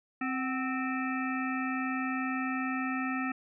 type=harmonic tone with a mistuned harmonic; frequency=261.6 Hz; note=C4; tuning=in tune; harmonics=1 / 3 / 5 / 7 / 9 / 10; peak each=-32 / -40 / -37 / -38 / -43 / -43 dBFS; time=0.21-3.32 s; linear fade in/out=5 ms; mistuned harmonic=3; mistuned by=-64 cents; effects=none

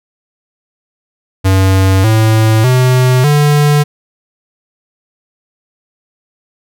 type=tone with pitch steps; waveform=square; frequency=95.4 / 110.22 / 127.34 / 147.13 Hz; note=G2 / A2 / C3 / D3; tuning=-47 / +3 / -47 / +4 cents; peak=-7 dBFS; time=1.44-3.84 s; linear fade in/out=20 ms; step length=600 ms; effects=none

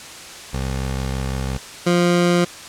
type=tone pair in turn; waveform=20% pulse; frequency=65.9 / 175.07 Hz; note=C2 / F3; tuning=+13 / +5 cents; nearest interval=octave + perfect fourth; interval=1692 cents; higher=second; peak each=-17 / -9 dBFS; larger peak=second; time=0.53-1.58 / 1.86-2.45 s; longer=first; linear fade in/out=10 ms; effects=white hiss -36 dBFS RMS until 2.68 s + low-pass 8000 Hz 12 dB/octave

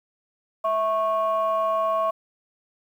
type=tone pair together; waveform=sine; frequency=654 / 1099.9 Hz; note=E5 / C#6; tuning=-14 / -14 cents; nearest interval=major sixth; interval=900 cents; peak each=-22 / -22 dBFS; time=0.64-2.11 s; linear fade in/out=10 ms; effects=tanh soft clip ceiling -15 dBFS + 9-bit

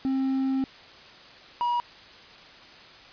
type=tone pair in turn; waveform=triangle; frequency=266.1 / 961.5 Hz; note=C4 / B5; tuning=+29 / -47 cents; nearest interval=octave + minor seventh; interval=2224 cents; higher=second; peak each=-21 dBFS; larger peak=neither; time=0.05-0.64 / 1.61-1.8 s; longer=first; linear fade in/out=0 ms; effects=white hiss -48 dBFS RMS until 3.12 s + resampled to 11025 Hz

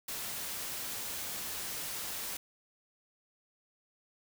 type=noise; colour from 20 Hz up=white; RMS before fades=-39 dBFS; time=0.08-2.37 s; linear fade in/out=5 ms; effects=none

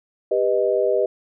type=chord; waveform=sine; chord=G augmented; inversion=none; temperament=equal with one note detuned; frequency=396.3 / 493.9 / 622.3 Hz; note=G4 / B4 / D#5; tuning=+19 / 0 / 0 cents; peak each=-21 dBFS; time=0.31-1.06 s; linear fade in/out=5 ms; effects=none

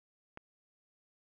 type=click; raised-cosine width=0.5 ms; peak=-30 dBFS; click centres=0.374 s; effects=none

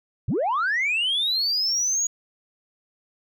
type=linear sweep; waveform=sine; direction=up; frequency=77.78 to 6800 Hz; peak=-19 dBFS; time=0.28-2.07 s; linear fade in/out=5 ms; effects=tanh soft clip ceiling -18 dBFS

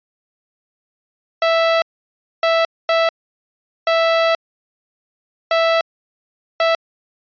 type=tone bursts at uneven times; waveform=sawtooth; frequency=659.3 Hz; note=E5; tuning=in tune; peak=-9 dBFS; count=6; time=1.42-1.82 / 2.43-2.65 / 2.89-3.09 / 3.87-4.35 / 5.51-5.81 / 6.6-6.75 s; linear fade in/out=2 ms; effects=resampled to 11025 Hz

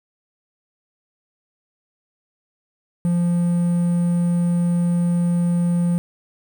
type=tone with quantisation; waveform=triangle; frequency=173.5 Hz; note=F3; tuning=11 cents flat; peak=-14 dBFS; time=3.05-5.98 s; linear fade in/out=0 ms; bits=7; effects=none

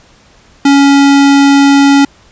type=tone; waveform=square; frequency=279.6 Hz; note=C#4; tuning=15 cents sharp; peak=-4 dBFS; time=0.65-2.05 s; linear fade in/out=5 ms; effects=pink hiss -44 dBFS RMS until 2.31 s + resampled to 16000 Hz

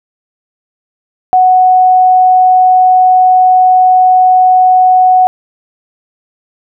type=tone; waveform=sine; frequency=740 Hz; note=F#5; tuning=in tune; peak=-3 dBFS; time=1.33-5.27 s; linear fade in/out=0 ms; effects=none

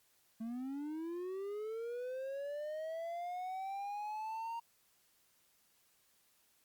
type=linear sweep; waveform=triangle; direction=up; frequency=220 to 933 Hz; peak=-37 dBFS; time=0.4-4.6 s; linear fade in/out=10 ms; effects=white hiss -72 dBFS RMS until 6.64 s + Opus 48 kbps

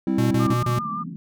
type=chord; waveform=triangle; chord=C major; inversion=second; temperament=just; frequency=196.22 / 261.6 / 327 Hz; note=G3 / C4 / E4; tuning=+2 / 0 / -14 cents; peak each=-22 dBFS; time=0.07-0.54 s; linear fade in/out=2 ms
type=tone bursts; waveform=square; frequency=121.4 Hz; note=B2; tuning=29 cents flat; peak=-21 dBFS; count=4; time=0.18-0.79 s; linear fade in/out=5 ms; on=130 ms; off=30 ms
type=tone with vibrato; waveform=sine; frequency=1188 Hz; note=D6; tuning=20 cents sharp; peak=-26 dBFS; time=0.39-1.04 s; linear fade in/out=20 ms; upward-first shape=triangle; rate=5.3 Hz; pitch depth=40 cents each way
type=band-pass noise; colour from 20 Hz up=pink; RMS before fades=-34 dBFS; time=0.55-1.16 s; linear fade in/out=0 ms; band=160 to 250 Hz; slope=48 dB/octave
effects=none

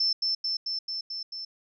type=tone with echo; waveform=sine; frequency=5310 Hz; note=E8; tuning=12 cents sharp; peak=-22 dBFS; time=0-0.13 s; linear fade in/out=5 ms; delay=220 ms; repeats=6; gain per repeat=-2 dB; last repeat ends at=1.45 s; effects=none

